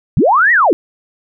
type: linear two-way sweep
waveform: sine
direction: up then down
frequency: 90.7 to 1975.5 to 263.2 Hz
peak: -7 dBFS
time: 0.17-0.73 s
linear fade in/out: 0 ms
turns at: 0.52 s
effects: none